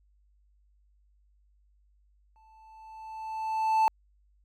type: tone with exponential growth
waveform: triangle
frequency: 880 Hz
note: A5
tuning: in tune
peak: -17 dBFS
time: 2.36-3.88 s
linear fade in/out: 0 ms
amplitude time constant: 330 ms
effects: added 50 Hz sine -62 dBFS peak until 4.44 s